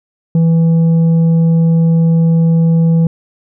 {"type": "tone with tanh clipping", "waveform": "sine", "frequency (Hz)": 164.81, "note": "E3", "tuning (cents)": 0, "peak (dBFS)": -8, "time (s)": [0.35, 3.07], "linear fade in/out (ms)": 2, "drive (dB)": 5, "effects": []}